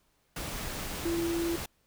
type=tone in noise; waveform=sine; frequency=337.3 Hz; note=E4; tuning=40 cents sharp; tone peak=-28 dBFS; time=1.05-1.56 s; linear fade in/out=5 ms; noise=pink; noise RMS=-37 dBFS; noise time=0.36-1.66 s; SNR=+6 dB; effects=pink hiss -71 dBFS RMS until 1.86 s